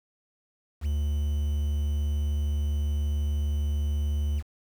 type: tone with quantisation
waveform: triangle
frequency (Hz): 73.42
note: D2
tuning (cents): 0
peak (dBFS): -22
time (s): 0.81-4.43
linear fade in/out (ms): 50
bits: 8
effects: none